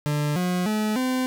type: tone with pitch steps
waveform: 40% pulse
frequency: 148 / 180.1 / 214.2 / 256.4 Hz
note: D3 / F#3 / A3 / C4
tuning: +14 / -46 / -46 / -35 cents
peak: -21 dBFS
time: 0.06-1.26 s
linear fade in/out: 0 ms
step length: 300 ms
effects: none